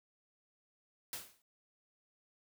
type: noise with exponential decay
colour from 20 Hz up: white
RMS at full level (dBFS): -39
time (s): 1.13-1.42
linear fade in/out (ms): 1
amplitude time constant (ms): 62
effects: none